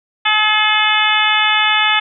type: harmonic tone with a mistuned harmonic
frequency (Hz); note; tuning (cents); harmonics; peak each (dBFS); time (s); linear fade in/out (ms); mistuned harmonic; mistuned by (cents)
427.3; G#4; +49; 2 / 3 / 4 / 5 / 6 / 7 / 8; -19 / -19 / -19 / -19 / -19 / -19 / -19; 0.25-2; 10; 8; +39
effects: none